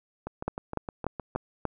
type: two click trains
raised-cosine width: 1 ms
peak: -14 / -20 dBFS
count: 5 / 8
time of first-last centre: 0.48-1.653 / 0.27-1.352 s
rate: 3.41 / 6.47 Hz
effects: none